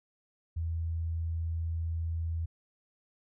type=tone; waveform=sine; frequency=82.41 Hz; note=E2; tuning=in tune; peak=-30 dBFS; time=0.56-2.46 s; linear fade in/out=10 ms; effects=none